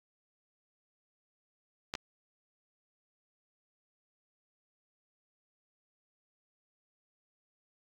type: clicks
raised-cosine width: 0.2 ms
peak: -17 dBFS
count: 2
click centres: 1.939 / 1.952 s
effects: AAC 64 kbps